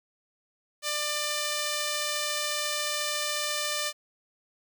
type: tone pair together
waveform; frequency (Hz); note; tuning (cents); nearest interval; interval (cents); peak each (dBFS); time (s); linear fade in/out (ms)
5% pulse; 595.3 / 1800; D5 / A6; +23 / +39; octave + perfect fifth; 1916; -17 / -26; 0.82-3.93; 50
effects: none